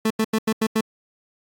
30% pulse tone bursts, 220 Hz, A3, in tune, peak -15 dBFS, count 6, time 0.05-0.809 s, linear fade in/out 5 ms, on 54 ms, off 87 ms, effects AAC 48 kbps

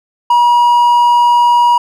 triangle tone, 960 Hz, B5, 49 cents flat, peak -4 dBFS, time 0.3-1.78 s, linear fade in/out 5 ms, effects none

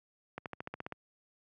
accelerating click train, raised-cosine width 0.5 ms, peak -24 dBFS, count 9, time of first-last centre 0.38-0.923 s, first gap 78 ms, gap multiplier 0.96, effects high-pass 100 Hz 12 dB/octave

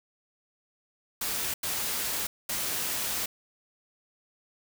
white noise bursts at uneven times, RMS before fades -31 dBFS, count 3, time 1.21-1.54 / 1.63-2.27 / 2.49-3.26 s, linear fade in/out 5 ms, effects none

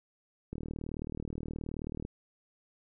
click train, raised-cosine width 3 ms, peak -25 dBFS, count 60, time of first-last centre 0.53-2.051 s, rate 38.8 Hz, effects none

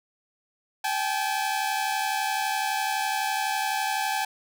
sawtooth tone pair together, 782 / 853.9 Hz, G5 / G#5, -4 / +48 cents, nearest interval major second, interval 152 cents, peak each -24 dBFS, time 0.84-4.25 s, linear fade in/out 5 ms, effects none

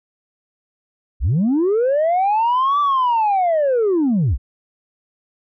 sine linear two-way sweep, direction up then down, 43.65 to 1174.7 to 43.65 Hz, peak -12 dBFS, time 1.2-4.38 s, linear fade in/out 50 ms, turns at 2.8 s, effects tanh soft clip ceiling -12 dBFS

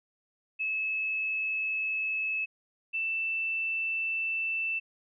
sine tone pair in turn, 2595 / 2660 Hz, E7 / E7, -28 / +15 cents, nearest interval unison, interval 43 cents, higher second, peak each -28 dBFS, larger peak neither, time 0.59-2.46 / 2.93-4.8 s, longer neither, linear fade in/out 20 ms, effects none

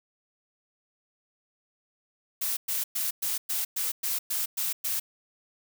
blue noise bursts, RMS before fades -29 dBFS, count 10, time 2.41-5 s, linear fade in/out 10 ms, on 160 ms, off 110 ms, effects none

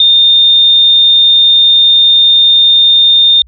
sine tone, 3635 Hz, A#7, 44 cents flat, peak -3 dBFS, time 0-3.42 s, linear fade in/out 2 ms, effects added 60 Hz sine -37 dBFS peak until 3.47 s

